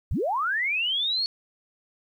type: linear sweep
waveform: sine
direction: up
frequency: 34.65 to 4435 Hz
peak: -23 dBFS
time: 0.11-1.26 s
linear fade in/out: 0 ms
effects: 10-bit